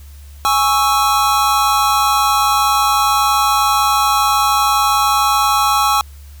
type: chord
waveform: square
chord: C# minor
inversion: second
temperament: equal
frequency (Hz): 830.6 / 1108.7 / 1318.5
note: G#5 / C#6 / E6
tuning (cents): 0 / 0 / 0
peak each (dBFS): -17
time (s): 0.45-6.01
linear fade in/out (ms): 0
effects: added 71 Hz sine -34 dBFS peak until 6.4 s + white hiss -48 dBFS RMS until 6.4 s